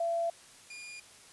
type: tone pair in turn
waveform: sine / sawtooth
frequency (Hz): 675 / 2421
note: E5 / D#7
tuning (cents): +41 / -48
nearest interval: octave + minor seventh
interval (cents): 2211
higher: second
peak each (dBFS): -28 / -40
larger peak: first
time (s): 0-0.3 / 0.7-1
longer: neither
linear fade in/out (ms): 5
effects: white hiss -55 dBFS RMS until 1.32 s + resampled to 24000 Hz